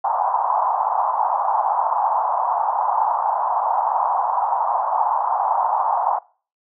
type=band-pass noise; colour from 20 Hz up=pink; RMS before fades=-20 dBFS; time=0.04-6.19 s; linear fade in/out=5 ms; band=770 to 1000 Hz; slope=48 dB/octave; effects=noise-tail reverb RT60 0.4 s tail -23 dB re dry